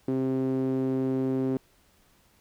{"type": "tone with band-pass filter", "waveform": "sawtooth", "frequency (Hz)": 131.6, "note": "C3", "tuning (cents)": 10, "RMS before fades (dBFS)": -27, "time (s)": [0.08, 1.57], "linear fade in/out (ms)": 0, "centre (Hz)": 320, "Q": 5.2, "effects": ["pink hiss -63 dBFS RMS until 2.4 s"]}